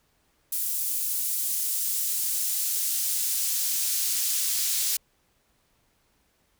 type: noise with high-pass filter sweep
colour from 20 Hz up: pink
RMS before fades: -27 dBFS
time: 0.52-4.97 s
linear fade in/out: 5 ms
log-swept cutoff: 10000 to 5100 Hz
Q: 0.72
effects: pink hiss -68 dBFS RMS until 6.59 s